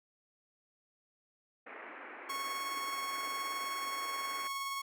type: band-pass noise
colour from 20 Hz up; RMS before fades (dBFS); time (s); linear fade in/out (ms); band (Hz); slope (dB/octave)
white; -48; 1.66-4.48; 10; 250 to 2300; 48
type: tone with tremolo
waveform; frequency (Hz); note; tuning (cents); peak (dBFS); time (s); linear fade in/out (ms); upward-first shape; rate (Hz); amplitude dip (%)
sawtooth; 1100; C#6; -14; -31; 2.29-4.82; 10; triangle; 19; 30
effects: none